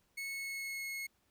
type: tone with pitch glide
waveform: 40% pulse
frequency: 2199 to 2175 Hz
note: C#7 to C#7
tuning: -14 to -33 cents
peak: -38 dBFS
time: 0.17-1.07 s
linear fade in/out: 10 ms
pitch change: -19 cents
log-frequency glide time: 0.3-0.84 s
effects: pink hiss -75 dBFS RMS until 1.3 s